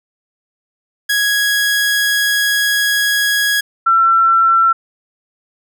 sawtooth / sine tone pair in turn, 1661.2 / 1347.7 Hz, G#6 / E6, 0 / +38 cents, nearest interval major third, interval 362 cents, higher first, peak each -9 / -8 dBFS, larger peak second, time 1.09-3.61 / 3.86-4.73 s, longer first, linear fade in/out 10 ms, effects none

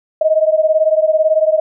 sine beating tone pair, 622.3 / 640.3 Hz, D#5 / D#5, 0 / +49 cents, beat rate 18 Hz, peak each -12 / -14 dBFS, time 0.21-1.6 s, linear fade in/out 5 ms, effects none

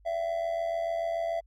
triangle tone with amplitude modulation, 669 Hz, E5, 25 cents sharp, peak -23 dBFS, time 0.05-1.41 s, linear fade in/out 20 ms, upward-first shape sine, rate 86.9 Hz, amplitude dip 65%, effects added 50 Hz sine -56 dBFS peak until 1.46 s

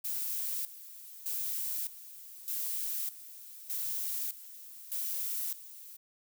violet noise with tremolo, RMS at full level -35 dBFS, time 0.04-5.97 s, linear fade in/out 10 ms, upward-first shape square, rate 0.82 Hz, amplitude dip 80%, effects none

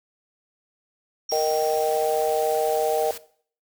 sine tone with exponential decay, 5588 Hz, F8, in tune, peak -27 dBFS, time 1.29-2.44 s, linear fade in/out 5 ms, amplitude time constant 250 ms
white noise, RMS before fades -37 dBFS, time 1.31-3.18 s, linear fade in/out 5 ms
harmonic tone, 155.56 Hz, D#3, in tune, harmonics 3 / 4 / 5, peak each -23 / -24 / -25 dBFS, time 1.32-3.11 s, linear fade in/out 2 ms
effects noise-tail reverb RT60 0.5 s tail -18 dB re dry

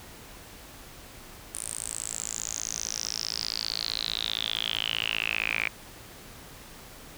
sawtooth tone with band-pass filter sweep, 55.3 Hz, A1, 9 cents sharp, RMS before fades -32 dBFS, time 1.54-5.69 s, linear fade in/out 5 ms, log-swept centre 9400 to 2300 Hz, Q 9.5, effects pink hiss -47 dBFS RMS until 7.17 s

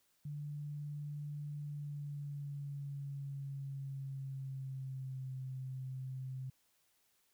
sine tone with pitch glide, 146.83 to 130.81 Hz, D3 to C3, 0 to 0 cents, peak -40 dBFS, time 0.25-6.5 s, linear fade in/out 5 ms, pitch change -200 cents, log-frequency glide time 1.59-5.34 s, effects white hiss -75 dBFS RMS until 7.33 s

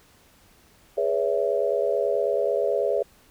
sine chord, C# minor seventh, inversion second, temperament equal with one note detuned, 415.3 / 493.9 / 563.1 / 659.3 Hz, G#4 / B4 / C#5 / E5, 0 / 0 / +27 / 0 cents, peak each -26 / -27 / -25 / -28 dBFS, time 0.97-3.03 s, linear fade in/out 10 ms, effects pink hiss -57 dBFS RMS until 3.3 s

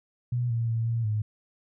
sine tone with pitch steps, 122 / 115.9 / 114.1 / 115.8 / 107 Hz, B2 / A#2 / A#2 / A#2 / A2, -21 / -10 / -37 / -11 / -48 cents, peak -24 dBFS, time 0.32-1.22 s, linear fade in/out 5 ms, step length 180 ms, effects none

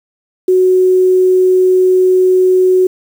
sine tone with quantisation, 370 Hz, F#4, in tune, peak -6 dBFS, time 0.48-2.87 s, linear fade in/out 5 ms, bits 6, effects none

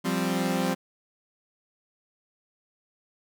sawtooth chord, F suspended second, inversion none, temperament equal, 174.61 / 196 / 261.6 Hz, F3 / G3 / C4, 0 / 0 / 0 cents, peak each -25 dBFS, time 0.04-0.75 s, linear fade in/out 20 ms, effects none

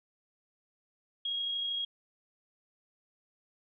sine tone with amplitude modulation, 3283 Hz, G#7, 21 cents flat, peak -30 dBFS, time 1.25-1.85 s, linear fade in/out 5 ms, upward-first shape sine, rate 32.7 Hz, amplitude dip 25%, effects none

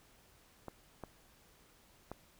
clicks, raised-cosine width 1 ms, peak -29 / -29 / -28 dBFS, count 3, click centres 0.683 / 1.037 / 2.116 s, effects pink hiss -65 dBFS RMS until 2.39 s

